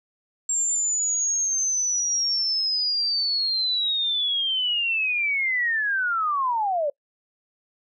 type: linear sweep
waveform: sine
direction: down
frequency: 7459 to 554.4 Hz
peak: -21 dBFS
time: 0.49-6.9 s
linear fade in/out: 5 ms
effects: noise-tail reverb RT60 0.1 s tail -25 dB re dry